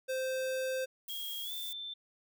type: tone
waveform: square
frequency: 521 Hz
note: C5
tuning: 7 cents flat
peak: -33 dBFS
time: 0.08-0.86 s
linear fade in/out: 20 ms
type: noise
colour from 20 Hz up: violet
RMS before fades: -43 dBFS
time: 1.08-1.73 s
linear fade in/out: 5 ms
type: tone with pitch glide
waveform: sine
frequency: 3272 to 3548 Hz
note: G#7 to A7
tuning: -26 to +14 cents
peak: -39 dBFS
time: 1.09-1.94 s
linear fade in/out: 10 ms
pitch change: +140 cents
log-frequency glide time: 1.42-1.53 s
effects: none